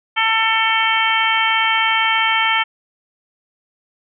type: harmonic tone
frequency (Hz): 446.3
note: A4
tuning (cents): +25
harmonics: 2 / 3 / 4 / 5 / 6 / 7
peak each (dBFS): -20 / -21 / -22 / -19 / -25 / -21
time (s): 0.16-2.64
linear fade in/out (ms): 20
effects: none